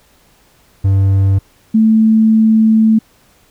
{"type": "tone pair in turn", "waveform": ["triangle", "sine"], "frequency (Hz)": [97.3, 220.4], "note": ["G2", "A3"], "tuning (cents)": [-12, 3], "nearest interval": "octave + major second", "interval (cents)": 1415, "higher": "second", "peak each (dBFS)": -6, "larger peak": "neither", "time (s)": [[0.84, 1.39], [1.74, 2.99]], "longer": "second", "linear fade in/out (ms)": 10, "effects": ["pink hiss -51 dBFS RMS until 3.5 s"]}